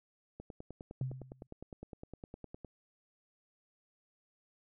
click train, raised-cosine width 2 ms, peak -32 dBFS, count 23, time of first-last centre 0.4-2.647 s, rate 9.79 Hz
sine tone with exponential decay, 130.1 Hz, C3, 9 cents flat, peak -31 dBFS, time 1.01-1.47 s, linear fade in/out 5 ms, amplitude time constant 100 ms
effects none

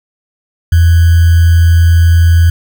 sine tone with sample-and-hold, 84 Hz, E2, 33 cents sharp, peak -3 dBFS, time 0.72-2.5 s, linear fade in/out 5 ms, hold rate 1575 Hz, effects none

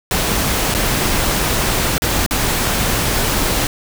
pink noise with dropouts, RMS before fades -17 dBFS, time 0.11-3.67 s, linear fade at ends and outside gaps 1 ms, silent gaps 0.741-0.748 / 1.981-2.02 / 2.263-2.309 s, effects none

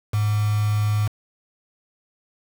sine tone with quantisation, 105.4 Hz, G#2, 26 cents sharp, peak -18 dBFS, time 0.13-1.08 s, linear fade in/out 10 ms, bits 5, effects none

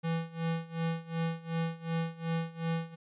square tone with tremolo, 164.9 Hz, E3, 1 cent sharp, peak -29 dBFS, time 0.03-2.96 s, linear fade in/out 20 ms, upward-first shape sine, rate 2.7 Hz, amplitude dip 90%, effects resampled to 8000 Hz

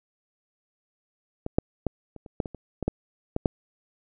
clicks, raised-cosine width 2 ms, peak -17 / -6 / -11 / -28 / -29 / -11 / -21 / -25 / -16 / -10 / -12 / -7 dBFS, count 12, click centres 1.464 / 1.585 / 1.867 / 2.163 / 2.262 / 2.402 / 2.458 / 2.547 / 2.827 / 2.88 / 3.364 / 3.458 s, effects none

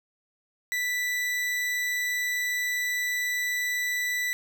40% pulse tone, 1975.5 Hz, B6, in tune, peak -25 dBFS, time 0.72-4.33 s, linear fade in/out 0 ms, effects 10-bit

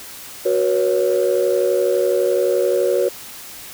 sine chord, F# suspended fourth, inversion none, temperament equal with one note detuned, 370 / 482.6 / 554.4 Hz, F#4 / B4 / C#5, 0 / -40 / 0 cents, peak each -18 dBFS, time 0.45-3.09 s, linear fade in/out 10 ms, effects tanh soft clip ceiling -8 dBFS + white hiss -36 dBFS RMS until 3.73 s

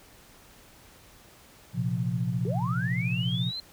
sine chord, Bb suspended second, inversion none, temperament equal, 116.54 / 130.81 / 174.61 Hz, Bb2 / C3 / F3, 0 / 0 / 0 cents, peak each -30 dBFS, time 1.73-3.52 s, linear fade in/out 50 ms
sine linear sweep, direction up, 360 to 4188 Hz, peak -32 dBFS, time 2.45-3.6 s, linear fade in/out 2 ms
effects pink hiss -54 dBFS RMS until 3.72 s

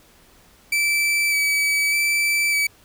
40% pulse tone with vibrato, 2306 Hz, D7, 32 cents flat, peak -17 dBFS, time 0.72-2.67 s, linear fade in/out 5 ms, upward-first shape square, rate 0.83 Hz, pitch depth 14 cents each way, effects pink hiss -53 dBFS RMS until 2.84 s

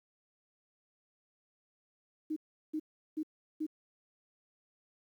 sine tone bursts, 310.1 Hz, D#4, 6 cents flat, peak -32 dBFS, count 4, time 2.3-3.666 s, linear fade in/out 10 ms, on 64 ms, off 370 ms, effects 11-bit

